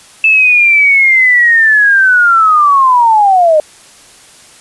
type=linear sweep; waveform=sine; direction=down; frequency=2637 to 597 Hz; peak=-4 dBFS; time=0.24-3.6 s; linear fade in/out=2 ms; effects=white hiss -39 dBFS RMS until 4.6 s + resampled to 24000 Hz